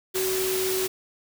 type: tone in noise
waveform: sine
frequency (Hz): 376.1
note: F#4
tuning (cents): +28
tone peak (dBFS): -25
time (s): 0.14-0.88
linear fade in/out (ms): 20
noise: white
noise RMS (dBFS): -29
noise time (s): 0.14-0.88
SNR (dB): +1
effects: none